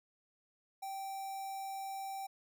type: tone with notch filter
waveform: square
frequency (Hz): 779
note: G5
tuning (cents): -11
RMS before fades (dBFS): -42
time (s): 0.82-2.27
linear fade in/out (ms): 10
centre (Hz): 3000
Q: 0.81
effects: none